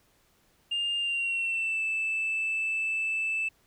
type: tone with pitch glide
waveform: sine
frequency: 2809 to 2636 Hz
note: F7 to E7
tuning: +9 to -1 cents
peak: -25 dBFS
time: 0.71-3.49 s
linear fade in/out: 10 ms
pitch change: -110 cents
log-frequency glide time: 0.98-1.82 s
effects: tanh soft clip ceiling -24 dBFS + pink hiss -66 dBFS RMS until 3.66 s